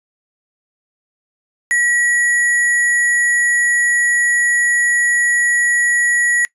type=tone with sample-and-hold; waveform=sine; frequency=1924 Hz; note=B6; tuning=46 cents flat; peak=-12 dBFS; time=1.71-6.45 s; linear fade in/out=0 ms; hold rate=8820 Hz; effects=noise-tail reverb RT60 0.1 s tail -21 dB re dry + resampled to 32000 Hz